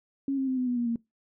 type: tone with pitch steps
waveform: sine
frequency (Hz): 274.5 / 267 / 259.7 / 252.6 / 245.7 / 239 / 232.4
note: C#4 / C4 / C4 / B3 / B3 / A#3 / A#3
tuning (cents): -17 / +35 / -13 / +39 / -9 / +43 / -5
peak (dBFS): -25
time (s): 0.28-0.959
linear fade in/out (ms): 2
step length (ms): 97
effects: noise-tail reverb RT60 0.2 s tail -23 dB re dry